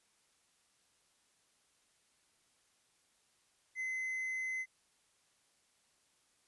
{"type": "tone", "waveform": "triangle", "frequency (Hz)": 2047, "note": "C7", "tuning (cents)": -38, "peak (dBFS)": -34, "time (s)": [3.75, 4.66], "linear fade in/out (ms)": 50, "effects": ["white hiss -73 dBFS RMS until 6.47 s", "resampled to 24000 Hz"]}